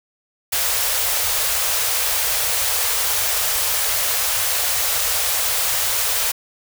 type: band-stop noise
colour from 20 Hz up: white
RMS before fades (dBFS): -20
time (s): 0.52-6.32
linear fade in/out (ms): 10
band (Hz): 110 to 440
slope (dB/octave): 96
effects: none